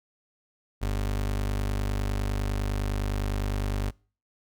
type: tone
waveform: 30% pulse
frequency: 49.86 Hz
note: G1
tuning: 30 cents sharp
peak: -23 dBFS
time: 0.81-3.91 s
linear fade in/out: 20 ms
effects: noise-tail reverb RT60 0.4 s tail -25 dB re dry